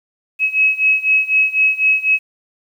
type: beating tone pair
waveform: sine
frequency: 2562 / 2566 Hz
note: E7 / E7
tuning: -50 / -47 cents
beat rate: 4 Hz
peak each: -14 / -16 dBFS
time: 0.39-2.19 s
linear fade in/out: 50 ms
effects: 8-bit